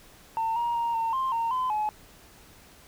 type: tone with pitch steps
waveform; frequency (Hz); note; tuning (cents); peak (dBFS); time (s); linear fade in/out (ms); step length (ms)
sine; 900 / 944 / 934 / 909 / 1052 / 919 / 1021 / 850; A5 / A#5 / A#5 / A#5 / C6 / A#5 / C6 / G#5; +39 / +22 / +3 / -44 / +9 / -25 / -43 / +40; -23; 0.37-1.89; 0; 190
effects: tanh soft clip ceiling -22 dBFS + pink hiss -53 dBFS RMS until 2.87 s